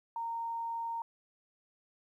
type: tone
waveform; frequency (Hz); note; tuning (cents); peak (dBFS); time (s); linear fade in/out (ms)
sine; 923; A#5; -17; -34; 0.16-1.02; 2
effects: 12-bit